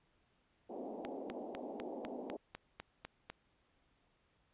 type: band-pass noise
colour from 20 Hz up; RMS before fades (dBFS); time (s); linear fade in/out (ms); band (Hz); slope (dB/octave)
pink; -45; 0.69-2.37; 10; 230 to 800; 48
type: click train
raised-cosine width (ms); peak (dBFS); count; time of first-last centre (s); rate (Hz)
0.3; -28; 10; 1.05-3.3; 4
effects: pink hiss -75 dBFS RMS until 4.53 s + resampled to 8000 Hz